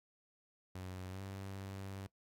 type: tone with pitch glide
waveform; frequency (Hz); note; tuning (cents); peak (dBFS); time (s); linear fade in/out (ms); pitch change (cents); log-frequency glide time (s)
sawtooth; 92.5 to 97.21; F#2 to G2; 0 to -14; -40; 0.75-2.07; 5; +86; 1.09-1.21
effects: noise-tail reverb RT60 0.1 s tail -21 dB re dry + AAC 64 kbps